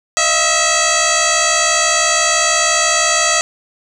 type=tone with frequency modulation; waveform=sine; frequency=2637 Hz; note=E7; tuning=in tune; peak=-11 dBFS; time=0.17-3.41 s; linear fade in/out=0 ms; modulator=651 Hz; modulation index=7.7; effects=7-bit